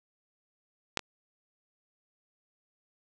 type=clicks; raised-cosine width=0.2 ms; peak=-8 / -22 dBFS; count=2; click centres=0.973 / 0.993 s; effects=none